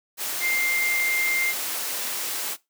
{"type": "tone in noise", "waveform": "sine", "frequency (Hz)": 2100, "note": "C7", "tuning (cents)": 6, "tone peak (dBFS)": -22, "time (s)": [0.4, 1.54], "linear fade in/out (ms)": 50, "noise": "white", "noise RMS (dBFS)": -29, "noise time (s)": [0.17, 2.57], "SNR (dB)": 4, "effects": ["noise-tail reverb RT60 0.2 s tail -19 dB re dry", "high-pass 300 Hz 12 dB/octave"]}